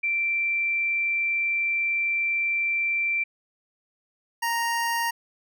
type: tone pair in turn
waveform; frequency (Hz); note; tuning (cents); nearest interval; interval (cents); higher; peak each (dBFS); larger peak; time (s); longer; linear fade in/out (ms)
sine / 25% pulse; 2349 / 932.2; D7 / A#5; 0 / 0; octave + major third; 1600; first; -22 / -20; second; 0.03-3.24 / 4.42-5.11; first; 10
effects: none